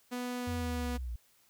sawtooth tone with pitch glide, 246.9 to 244.6 Hz, B3 to B3, 0 to -16 cents, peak -31 dBFS, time 0.11-0.98 s, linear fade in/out 20 ms, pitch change -16 cents, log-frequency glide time 0.39-0.5 s
sine linear sweep, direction down, 91.6 to 56.4 Hz, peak -35 dBFS, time 0.47-1.16 s, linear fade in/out 5 ms
effects white hiss -67 dBFS RMS until 1.49 s

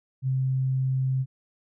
sine tone, 131.5 Hz, C3, 9 cents sharp, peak -22 dBFS, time 0.22-1.26 s, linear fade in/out 50 ms, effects none

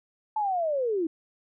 sine linear sweep, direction down, 880 to 309.7 Hz, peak -24 dBFS, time 0.36-1.07 s, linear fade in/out 5 ms, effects none

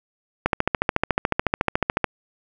click train, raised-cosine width 0.5 ms, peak -3 dBFS, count 23, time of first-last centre 0.46-2.043 s, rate 13.9 Hz, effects none

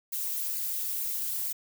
violet noise with flanger, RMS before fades -32 dBFS, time 0.12-1.53 s, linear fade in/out 10 ms, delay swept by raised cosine 0.42 to 5.12 ms, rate 2.2 Hz, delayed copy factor +0.65, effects none

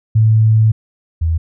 sine tone pair in turn, 110.1 / 81.53 Hz, A2 / E2, +2 / -19 cents, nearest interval perfect fourth, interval 521 cents, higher first, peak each -7 / -12 dBFS, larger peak first, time 0.15-0.72 / 1.21-1.38 s, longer first, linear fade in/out 10 ms, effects none

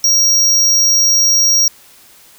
square tone, 5640 Hz, F8, 16 cents sharp, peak -9 dBFS, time 0.04-1.68 s, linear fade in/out 2 ms, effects white hiss -44 dBFS RMS until 2.38 s

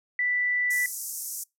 sine tone, 1975.5 Hz, B6, in tune, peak -23 dBFS, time 0.19-0.86 s, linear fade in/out 2 ms
white band-pass noise, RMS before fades -35 dBFS, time 0.7-1.44 s, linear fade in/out 10 ms, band 5700 to 14000 Hz, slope 48 dB/octave
effects noise-tail reverb RT60 0.2 s tail -25 dB re dry

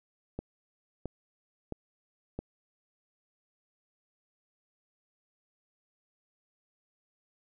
click train, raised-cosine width 2 ms, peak -22 dBFS, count 4, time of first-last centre 0.39-2.39 s, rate 1.5 Hz, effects none

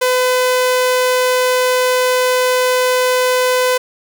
sawtooth tone, 505 Hz, B4, 39 cents sharp, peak -8 dBFS, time 0.01-3.78 s, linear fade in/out 10 ms, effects none

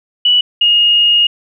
sine tone pair in turn, 2950 / 2858 Hz, F#7 / F7, -6 / +39 cents, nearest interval minor second, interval 55 cents, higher first, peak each -7 dBFS, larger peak neither, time 0.25-0.41 / 0.61-1.27 s, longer second, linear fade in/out 5 ms, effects none

